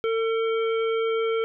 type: harmonic tone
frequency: 450.8 Hz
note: A4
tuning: 42 cents sharp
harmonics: 1 / 3 / 5 / 7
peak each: -22 / -32 / -36 / -39 dBFS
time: 0.04-1.44 s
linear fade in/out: 0 ms
effects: none